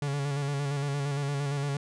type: tone with vibrato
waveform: 45% pulse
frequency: 141.6 Hz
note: C#3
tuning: 37 cents sharp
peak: -28 dBFS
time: 0.02-1.77 s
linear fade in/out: 2 ms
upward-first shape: square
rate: 8.7 Hz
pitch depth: 34 cents each way
effects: resampled to 22050 Hz